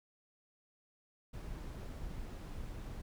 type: noise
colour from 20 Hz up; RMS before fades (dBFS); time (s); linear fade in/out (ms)
brown; -44; 1.33-3.02; 10
effects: none